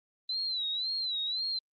sine tone with vibrato, 4000 Hz, B7, 21 cents sharp, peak -30 dBFS, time 0.29-1.59 s, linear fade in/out 5 ms, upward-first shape sine, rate 1.9 Hz, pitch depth 110 cents each way, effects Opus 32 kbps

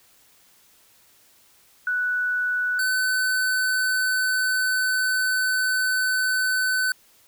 sine / square tone pair in turn, 1480 / 1512.8 Hz, F#6 / F#6, 0 / +38 cents, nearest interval unison, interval 38 cents, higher second, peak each -21 dBFS, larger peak neither, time 1.87-2.79 / 2.79-6.92 s, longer second, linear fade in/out 2 ms, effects white hiss -57 dBFS RMS until 7.27 s

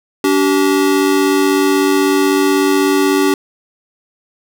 square tone pair together, 287.4 / 383.6 Hz, D4 / G4, -37 / -37 cents, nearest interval perfect fourth, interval 500 cents, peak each -14 dBFS, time 0.24-3.34 s, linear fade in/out 2 ms, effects none

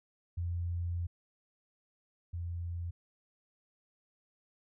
sine tone pair in turn, 86.5 / 86 Hz, F2 / F2, -16 / -26 cents, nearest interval unison, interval 10 cents, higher first, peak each -32 / -35 dBFS, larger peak first, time 0.37-1.07 / 2.33-2.91 s, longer first, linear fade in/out 10 ms, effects none

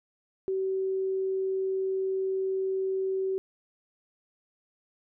sine tone, 381.7 Hz, G4, 46 cents flat, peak -26 dBFS, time 0.48-3.38 s, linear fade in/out 0 ms, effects none

